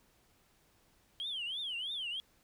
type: tone with vibrato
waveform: sine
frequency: 3163 Hz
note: G7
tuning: 15 cents sharp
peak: -35 dBFS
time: 1.2-2.2 s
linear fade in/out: 0 ms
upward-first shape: triangle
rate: 3.1 Hz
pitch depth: 270 cents each way
effects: tanh soft clip ceiling -32 dBFS + pink hiss -69 dBFS RMS until 2.43 s